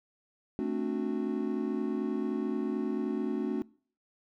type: chord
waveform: triangle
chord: D dominant seventh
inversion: second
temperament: just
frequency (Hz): 220.2 / 264.3 / 293.7 / 367.1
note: A3 / C4 / D4 / F#4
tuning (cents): +2 / +18 / 0 / -14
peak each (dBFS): -33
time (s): 0.59-3.62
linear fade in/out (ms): 0
effects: noise-tail reverb RT60 0.5 s tail -24 dB re dry